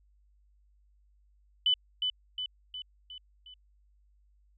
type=tone with echo; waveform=sine; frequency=3000 Hz; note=F#7; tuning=23 cents sharp; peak=-22 dBFS; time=1.66-1.74 s; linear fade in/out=2 ms; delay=360 ms; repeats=5; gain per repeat=-5 dB; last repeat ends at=3.54 s; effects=added 50 Hz sine -62 dBFS peak until 4.57 s